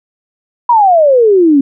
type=exponential sweep; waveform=sine; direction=down; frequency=987.8 to 267.2 Hz; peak=-4 dBFS; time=0.69-1.61 s; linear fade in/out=5 ms; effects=none